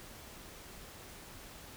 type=silence; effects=pink hiss -51 dBFS RMS until 1.76 s